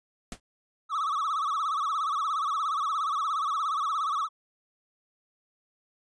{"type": "noise with exponential decay", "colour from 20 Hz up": "pink", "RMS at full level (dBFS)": -33, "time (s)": [0.32, 0.4], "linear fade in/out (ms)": 2, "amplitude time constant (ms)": 17}
{"type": "tone with vibrato", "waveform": "triangle", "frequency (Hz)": 1210, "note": "D#6", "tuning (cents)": -49, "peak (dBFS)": -24, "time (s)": [0.89, 4.29], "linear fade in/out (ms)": 50, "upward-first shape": "sine", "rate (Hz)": 17, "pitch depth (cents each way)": 150}
{"effects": ["resampled to 22050 Hz"]}